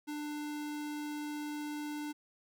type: tone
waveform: square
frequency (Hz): 297.3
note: D4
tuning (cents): +21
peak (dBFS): -38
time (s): 0.07-2.13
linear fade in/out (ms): 20
effects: none